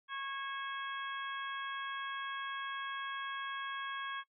harmonic tone with a mistuned harmonic, 548 Hz, C#5, 20 cents flat, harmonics 2 / 3 / 4 / 5 / 6, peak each -42 / -42 / -51 / -53 / -47 dBFS, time 0.08-4.24 s, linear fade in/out 50 ms, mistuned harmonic 5, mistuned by -82 cents, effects noise-tail reverb RT60 0.1 s tail -18 dB re dry

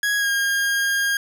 40% pulse tone with pitch glide, 1661.2 to 1619.5 Hz, G#6 to G#6, 0 to -44 cents, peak -18 dBFS, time 0.03-1.17 s, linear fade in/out 2 ms, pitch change -44 cents, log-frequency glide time 0.17-0.29 s, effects none

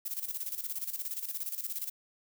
violet noise with tremolo, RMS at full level -35 dBFS, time 0.05-1.9 s, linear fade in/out 10 ms, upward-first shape square, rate 17 Hz, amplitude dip 70%, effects none

